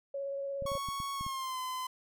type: tone with vibrato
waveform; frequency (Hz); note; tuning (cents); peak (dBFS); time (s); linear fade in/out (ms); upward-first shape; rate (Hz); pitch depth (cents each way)
sine; 554.4; C#5; 0; -34; 0.14-0.78; 5; sine; 17; 12
type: clicks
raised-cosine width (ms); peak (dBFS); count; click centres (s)
5; -31; 8; 0.623 / 0.655 / 0.718 / 0.753 / 0.887 / 1.002 / 1.21 / 1.265
type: tone with pitch glide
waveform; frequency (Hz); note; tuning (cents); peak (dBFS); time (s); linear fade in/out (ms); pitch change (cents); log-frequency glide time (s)
45% pulse; 1108.7 to 1022.6; C#6 to C6; 0 to -40; -35; 0.66-1.87; 5; -140; 1.14-1.59
effects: none